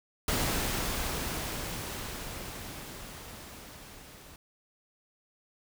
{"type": "noise with level ramp", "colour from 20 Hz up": "pink", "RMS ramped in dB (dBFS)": [-29, -51], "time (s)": [0.28, 4.36], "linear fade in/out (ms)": 2, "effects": []}